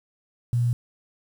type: tone with quantisation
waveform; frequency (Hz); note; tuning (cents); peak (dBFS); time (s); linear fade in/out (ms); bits
sine; 120; B2; -49; -19; 0.53-0.73; 0; 8
effects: none